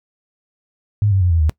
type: tone with pitch steps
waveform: sine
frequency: 103.9 / 96.38 / 89.41 / 82.94 / 76.94 Hz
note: G#2 / G2 / F2 / E2 / D#2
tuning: +1 / -29 / +41 / +11 / -19 cents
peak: -12 dBFS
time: 1.02-1.495 s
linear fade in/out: 0 ms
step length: 95 ms
effects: noise-tail reverb RT60 0.1 s tail -20 dB re dry